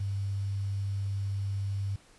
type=tone with quantisation; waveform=sine; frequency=98.9 Hz; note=G2; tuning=16 cents sharp; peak=-29 dBFS; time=0-1.96 s; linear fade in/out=5 ms; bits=9; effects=pink hiss -59 dBFS RMS until 2.18 s + resampled to 24000 Hz